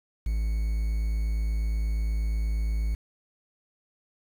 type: tone with quantisation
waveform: triangle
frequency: 54.2 Hz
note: A1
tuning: 25 cents flat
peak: -22 dBFS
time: 0.26-2.95 s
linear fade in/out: 5 ms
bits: 8
effects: none